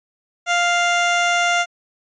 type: tone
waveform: 15% pulse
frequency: 698.5 Hz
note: F5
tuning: in tune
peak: -9 dBFS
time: 0.46-1.66 s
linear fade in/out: 50 ms
effects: resampled to 16000 Hz